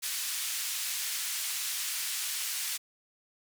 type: band-pass noise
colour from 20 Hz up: white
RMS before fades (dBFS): -34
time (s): 0.02-2.78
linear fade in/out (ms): 20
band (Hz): 1900 to 12000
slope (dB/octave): 12
effects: none